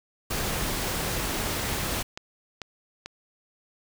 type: noise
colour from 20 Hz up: pink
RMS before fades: -29 dBFS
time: 0.3-2.03 s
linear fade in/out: 10 ms
type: click train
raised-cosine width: 0.2 ms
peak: -18 dBFS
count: 5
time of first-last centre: 1.29-3.06 s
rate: 2.26 Hz
effects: none